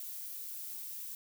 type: noise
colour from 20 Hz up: violet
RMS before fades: -43 dBFS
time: 0-1.15 s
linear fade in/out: 2 ms
effects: none